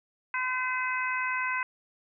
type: harmonic tone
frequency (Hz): 510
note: C5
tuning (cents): -44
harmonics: 2 / 3 / 4 / 5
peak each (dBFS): -32 / -32 / -33 / -35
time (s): 0.34-1.63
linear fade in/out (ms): 2
effects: none